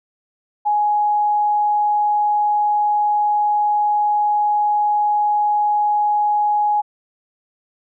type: tone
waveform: sine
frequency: 835 Hz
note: G#5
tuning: 9 cents sharp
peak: -14 dBFS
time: 0.65-6.82 s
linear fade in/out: 20 ms
effects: none